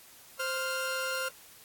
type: tone pair together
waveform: sawtooth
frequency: 523.3 / 1397 Hz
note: C5 / F6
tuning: 0 / 0 cents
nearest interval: octave + perfect fourth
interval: 1700 cents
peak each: -31 / -29 dBFS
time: 0.39-1.29 s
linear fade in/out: 10 ms
effects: white hiss -54 dBFS RMS until 1.64 s + AAC 64 kbps